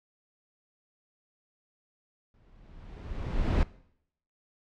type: noise with exponential growth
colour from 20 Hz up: brown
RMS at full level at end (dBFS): -22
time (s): 2.34-3.63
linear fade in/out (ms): 1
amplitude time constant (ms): 280
effects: noise-tail reverb RT60 0.7 s tail -20 dB re dry + low-pass 4000 Hz 12 dB/octave